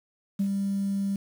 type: tone with ADSR envelope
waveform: sine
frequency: 197.6 Hz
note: G3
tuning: 14 cents sharp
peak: -20 dBFS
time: 0.39-1.16 s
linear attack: 12 ms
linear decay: 68 ms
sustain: -4 dB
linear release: 3 ms
effects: tanh soft clip ceiling -19 dBFS + 8-bit